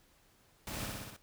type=noise with echo; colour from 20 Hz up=pink; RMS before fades=-42 dBFS; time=0.67-0.86 s; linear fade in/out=2 ms; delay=61 ms; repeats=5; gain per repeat=-2 dB; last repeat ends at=1.165 s; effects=pink hiss -67 dBFS RMS until 1.22 s